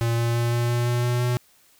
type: tone with pitch steps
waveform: square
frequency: 116.54 / 117.42 / 118.3 / 119.2 / 120.09 / 121 / 121.91 / 122.83 Hz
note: A#2 / A#2 / A#2 / A#2 / B2 / B2 / B2 / B2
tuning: 0 / +13 / +26 / +39 / -48 / -35 / -22 / -9 cents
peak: -21 dBFS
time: 0.01-1.37 s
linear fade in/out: 0 ms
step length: 170 ms
effects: white hiss -58 dBFS RMS until 1.79 s